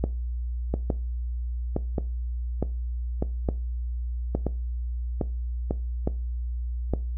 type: two click trains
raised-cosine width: 2 ms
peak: -12 / -11 dBFS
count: 5 / 9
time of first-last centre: 0.74-5.709 / 0.04-6.937 s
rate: 0.805 / 1.16 Hz
effects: noise-tail reverb RT60 0.3 s tail -18 dB re dry + added 60 Hz sine -27 dBFS peak until 7.17 s